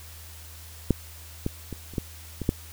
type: clicks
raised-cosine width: 3 ms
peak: -6 / -13 / -21 / -29 / -13 / -18 / -8 dBFS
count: 7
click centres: 0.907 / 1.464 / 1.727 / 1.937 / 1.982 / 2.417 / 2.491 s
effects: added 80 Hz sine -44 dBFS peak until 2.72 s + white hiss -47 dBFS RMS until 2.72 s